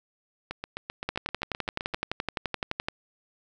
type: two click trains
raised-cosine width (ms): 0.3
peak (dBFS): -17 / -12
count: 12 / 22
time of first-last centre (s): 0.51-1.939 / 1.09-2.885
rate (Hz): 7.7 / 11.7
effects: none